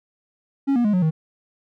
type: tone with pitch steps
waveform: triangle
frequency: 275.7 / 240 / 208.9 / 181.89 / 158.35 Hz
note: C#4 / B3 / G#3 / F#3 / D#3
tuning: -9 / -49 / +10 / -29 / +31 cents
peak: -14 dBFS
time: 0.67-1.11 s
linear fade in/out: 20 ms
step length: 88 ms
effects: none